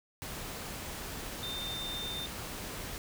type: tone in noise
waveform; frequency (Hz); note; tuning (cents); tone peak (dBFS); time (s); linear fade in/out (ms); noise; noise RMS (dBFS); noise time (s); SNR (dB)
sine; 3609; A7; +43; -37; 1.43-2.26; 0; pink; -41; 0.22-2.98; +1
effects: none